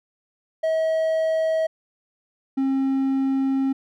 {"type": "tone pair in turn", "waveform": "triangle", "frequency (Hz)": [641, 268.7], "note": ["E5", "C4"], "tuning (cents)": [-49, 46], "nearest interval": "octave + minor third", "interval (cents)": 1505, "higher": "first", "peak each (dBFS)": -17, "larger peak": "neither", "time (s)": [[0.63, 1.67], [2.57, 3.73]], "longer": "second", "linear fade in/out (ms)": 10, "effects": []}